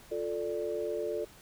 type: chord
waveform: sine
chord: D minor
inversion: first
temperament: just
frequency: 352.4 / 440.5 / 587.3 Hz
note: F4 / A4 / D5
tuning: +16 / +2 / 0 cents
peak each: -37 / -34 / -36 dBFS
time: 0.11-1.25 s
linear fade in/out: 10 ms
effects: pink hiss -55 dBFS RMS until 1.41 s